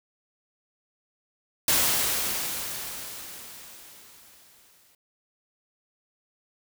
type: noise with exponential decay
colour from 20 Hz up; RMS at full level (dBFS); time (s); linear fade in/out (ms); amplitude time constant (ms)
white; -21; 1.68-4.95; 2; 710
effects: none

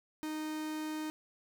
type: tone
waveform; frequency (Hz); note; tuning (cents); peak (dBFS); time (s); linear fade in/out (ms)
45% pulse; 309.4; D#4; -10; -36; 0.23-1.1; 0
effects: none

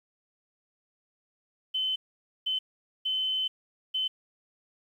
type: tone bursts at uneven times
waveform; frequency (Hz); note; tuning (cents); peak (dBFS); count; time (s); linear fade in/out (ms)
sine; 3053; G7; -46; -26; 4; 1.74-1.96 / 2.46-2.59 / 3.05-3.48 / 3.94-4.08; 10
effects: 10-bit

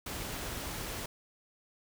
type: noise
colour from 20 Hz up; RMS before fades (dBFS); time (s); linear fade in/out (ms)
pink; -39; 0.06-1.06; 5
effects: none

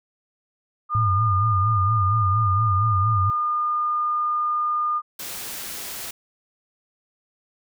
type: tone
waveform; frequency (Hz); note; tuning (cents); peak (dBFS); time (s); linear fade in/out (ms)
sine; 1214; D#6; -43; -20; 0.89-5.02; 50
type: tone with vibrato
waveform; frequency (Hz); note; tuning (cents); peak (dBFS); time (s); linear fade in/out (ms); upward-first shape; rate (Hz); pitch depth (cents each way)
sine; 101.9; G#2; -32; -19; 0.95-3.3; 0; sine; 4.3; 160
type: noise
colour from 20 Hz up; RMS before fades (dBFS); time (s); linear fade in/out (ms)
white; -33; 5.19-6.11; 5
effects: none

